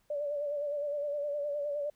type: tone with vibrato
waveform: sine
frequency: 581 Hz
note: D5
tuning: 19 cents flat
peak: -31 dBFS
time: 0.1-1.9 s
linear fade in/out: 5 ms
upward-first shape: sine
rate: 9.7 Hz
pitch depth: 46 cents each way
effects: pink hiss -72 dBFS RMS until 1.95 s